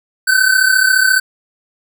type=tone pair together; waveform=square; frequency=1509.6 / 1544 Hz; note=F#6 / G6; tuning=+34 / -27 cents; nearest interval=unison; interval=39 cents; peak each=-13 dBFS; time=0.27-1.2 s; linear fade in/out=10 ms; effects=none